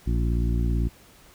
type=harmonic tone with a mistuned harmonic; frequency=58 Hz; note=A#1; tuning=8 cents flat; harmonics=1 / 2 / 3 / 4 / 5 / 6; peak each=-22 / -28 / -32 / -34 / -36 / -38 dBFS; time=0.06-0.89 s; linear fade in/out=20 ms; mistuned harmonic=6; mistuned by=+18 cents; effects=pink hiss -53 dBFS RMS until 1.34 s

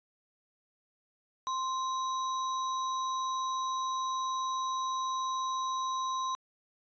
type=tone with sample-and-hold; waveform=sine; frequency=1046.5 Hz; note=C6; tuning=in tune; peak=-30 dBFS; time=1.47-6.35 s; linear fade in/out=0 ms; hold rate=4900 Hz; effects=resampled to 16000 Hz

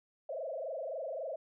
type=tone with frequency modulation; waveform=sine; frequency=590 Hz; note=D5; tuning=8 cents sharp; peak=-36 dBFS; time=0.29-1.36 s; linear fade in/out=5 ms; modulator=23.7 Hz; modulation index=3.3; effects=none

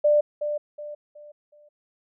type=tone with echo; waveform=sine; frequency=593 Hz; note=D5; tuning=17 cents sharp; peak=-15 dBFS; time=0.04-0.21 s; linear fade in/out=10 ms; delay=370 ms; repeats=4; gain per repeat=-9 dB; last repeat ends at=1.69 s; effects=none

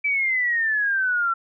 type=exponential sweep; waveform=sine; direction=down; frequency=2322 to 1343 Hz; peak=-19 dBFS; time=0.04-1.34 s; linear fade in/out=10 ms; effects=none

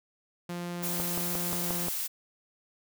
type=tone; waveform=sawtooth; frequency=174.61 Hz; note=F3; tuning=in tune; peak=-30 dBFS; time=0.49-1.88 s; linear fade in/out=5 ms
type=noise; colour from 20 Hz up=blue; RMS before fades=-33 dBFS; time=0.82-2.08 s; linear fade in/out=20 ms
type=click train; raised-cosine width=1 ms; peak=-20 dBFS; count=6; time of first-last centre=1-1.883 s; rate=5.66 Hz
effects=none

